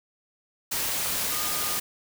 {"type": "tone in noise", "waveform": "sine", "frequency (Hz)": 1223, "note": "D#6", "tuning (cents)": -30, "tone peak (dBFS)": -37, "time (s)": [1.3, 1.78], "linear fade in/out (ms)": 10, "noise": "white", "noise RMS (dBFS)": -28, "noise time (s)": [0.71, 1.8], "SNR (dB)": -12, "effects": []}